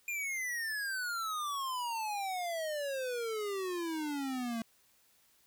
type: exponential sweep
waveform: square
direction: down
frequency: 2434 to 223.8 Hz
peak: -35 dBFS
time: 0.08-4.62 s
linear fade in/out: 2 ms
effects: white hiss -68 dBFS RMS until 5.46 s